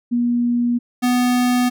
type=tone pair in turn; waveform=sine / square; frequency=240.1 / 247.4 Hz; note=B3 / B3; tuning=-49 / +3 cents; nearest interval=minor second; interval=52 cents; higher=second; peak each=-15 dBFS; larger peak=neither; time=0.11-0.79 / 1.02-1.7 s; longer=neither; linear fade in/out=20 ms; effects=none